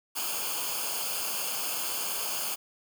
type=noise with comb filter; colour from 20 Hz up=white; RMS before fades=-32 dBFS; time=0.15-2.56 s; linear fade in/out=20 ms; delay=0.52 ms; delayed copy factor=-0.8; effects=none